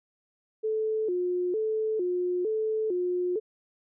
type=tone with vibrato; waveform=sine; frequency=395.6 Hz; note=G4; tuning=16 cents sharp; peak=-25 dBFS; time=0.63-3.4 s; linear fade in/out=20 ms; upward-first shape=square; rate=1.1 Hz; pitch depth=170 cents each way; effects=none